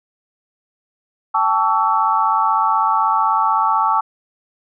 sine chord, A dominant seventh, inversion third, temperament equal with one note detuned, 784 / 880 / 1132.7 / 1318.5 Hz, G5 / A5 / C#6 / E6, 0 / 0 / +37 / 0 cents, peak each -23 / -17 / -18 / -20 dBFS, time 1.34-4.01 s, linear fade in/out 10 ms, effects none

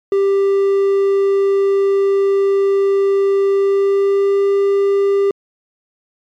triangle tone with pitch glide, 394.3 to 397.5 Hz, G4 to G4, +10 to +24 cents, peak -9 dBFS, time 0.12-5.31 s, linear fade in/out 2 ms, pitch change +14 cents, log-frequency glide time 3.52-4.46 s, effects MP3 96 kbps

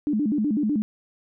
sine tone with vibrato, 251.1 Hz, B3, 29 cents sharp, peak -20 dBFS, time 0.07-0.82 s, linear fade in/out 0 ms, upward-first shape square, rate 8 Hz, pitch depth 280 cents each way, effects none

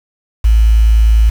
sine tone with quantisation, 55 Hz, A1, in tune, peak -5 dBFS, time 0.44-1.3 s, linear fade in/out 10 ms, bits 5, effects none

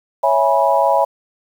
sine chord, C# minor seventh, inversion none, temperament equal with one note detuned, 554.4 / 659.3 / 830.6 / 976.4 Hz, C#5 / E5 / G#5 / B5, 0 / 0 / 0 / -20 cents, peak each -17 dBFS, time 0.23-1.05 s, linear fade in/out 10 ms, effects 7-bit

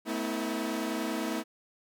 sawtooth tone cluster, 222 / 252 / 321.8 Hz, A3 / B3 / E4, +16 / +35 / -42 cents, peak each -31 / -32 / -30 dBFS, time 0.05-1.44 s, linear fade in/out 50 ms, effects none

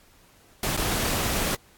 pink noise with dropouts, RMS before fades -26 dBFS, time 0.63-1.55 s, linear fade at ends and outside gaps 2 ms, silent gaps 0.765-0.774 s, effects pink hiss -57 dBFS RMS until 1.77 s + AAC 64 kbps

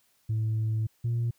sine tone pair in turn, 110 / 117.56 Hz, A2 / A#2, 0 / +15 cents, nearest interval minor second, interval 115 cents, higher second, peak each -23 dBFS, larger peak neither, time 0.29-0.87 / 1.04-1.31 s, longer first, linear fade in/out 10 ms, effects tanh soft clip ceiling -23 dBFS + white hiss -68 dBFS RMS until 1.38 s

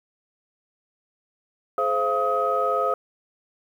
sine tone cluster, 425 / 522 / 683 / 1264 Hz, G#4 / C5 / F5 / D#6, +40 / -4 / -39 / +27 cents, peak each -28 / -25 / -26 / -23 dBFS, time 1.78-2.94 s, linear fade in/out 2 ms, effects tanh soft clip ceiling -10 dBFS + 9-bit

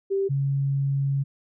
sine tone pair in turn, 391.3 / 138.35 Hz, G4 / C#3, -3 / -3 cents, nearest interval octave + tritone, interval 1800 cents, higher first, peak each -21 dBFS, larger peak neither, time 0.1-0.29 / 0.29-1.24 s, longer second, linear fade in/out 20 ms, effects none

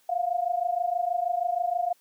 sine tone pair together, 691.7 / 718 Hz, F5 / F5, -17 / +48 cents, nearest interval minor second, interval 65 cents, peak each -27 dBFS, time 0.09-1.93 s, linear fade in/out 5 ms, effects white hiss -64 dBFS RMS until 2 s + high-pass 200 Hz 12 dB/octave

